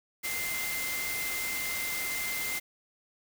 sine tone in noise, 2084 Hz, C7, 7 cents flat, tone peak -34 dBFS, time 0.23-2.6 s, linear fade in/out 20 ms, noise white, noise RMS -35 dBFS, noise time 0.23-2.6 s, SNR -2 dB, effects none

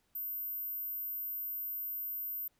sine tone, 13600 Hz, G#9, 40 cents sharp, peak -36 dBFS, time 0.15-2.48 s, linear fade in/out 5 ms, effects pink hiss -75 dBFS RMS until 2.59 s

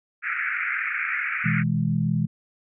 white band-pass noise, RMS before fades -27 dBFS, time 0.22-1.64 s, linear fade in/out 50 ms, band 1300 to 2400 Hz, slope 96 dB/octave
sine chord, E major, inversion second, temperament equal with one note detuned, 123.47 / 161.89 / 207.7 Hz, B2 / E3 / G#3, 0 / -31 / 0 cents, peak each -26 / -23 / -26 dBFS, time 1.44-2.27 s, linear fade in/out 20 ms
effects none

